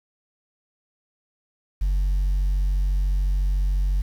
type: tone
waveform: sine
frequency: 47 Hz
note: F#1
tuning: 28 cents sharp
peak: -16 dBFS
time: 1.81-4.02 s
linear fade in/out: 10 ms
effects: tanh soft clip ceiling -18 dBFS + 8-bit